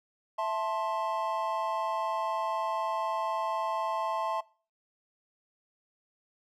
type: chord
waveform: triangle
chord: A minor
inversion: second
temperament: just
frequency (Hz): 660 / 880 / 1056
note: E5 / A5 / C6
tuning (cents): +2 / 0 / +16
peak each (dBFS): -31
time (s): 0.38-4.41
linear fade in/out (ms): 10
effects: noise-tail reverb RT60 0.4 s tail -22 dB re dry